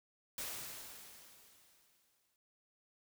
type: noise with exponential decay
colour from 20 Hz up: white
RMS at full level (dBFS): -41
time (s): 0.38-2.36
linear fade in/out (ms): 1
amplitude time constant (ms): 430
effects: none